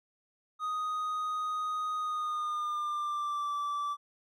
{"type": "tone with pitch glide", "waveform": "triangle", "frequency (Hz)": [1246, 1162.6], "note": ["D#6", "D6"], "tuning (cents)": [2, -18], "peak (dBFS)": -29, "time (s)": [0.59, 3.97], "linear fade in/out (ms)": 50, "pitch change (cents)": -120, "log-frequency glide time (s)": [1.97, 3.54], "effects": []}